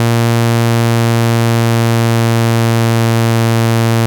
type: tone with pitch glide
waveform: sawtooth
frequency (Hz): 116.54 to 114.67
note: A#2 to A#2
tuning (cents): 0 to -28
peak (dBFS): -5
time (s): 0-4.06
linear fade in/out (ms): 0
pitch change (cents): -28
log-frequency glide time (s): 0.37-3.44
effects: none